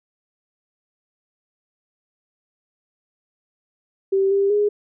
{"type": "tone with pitch steps", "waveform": "sine", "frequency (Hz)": [388.4, 396.3, 414.1], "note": ["G4", "G4", "G#4"], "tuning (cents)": [-16, 19, -5], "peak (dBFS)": -15, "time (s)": [4.12, 4.69], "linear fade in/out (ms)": 10, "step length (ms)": 190, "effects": []}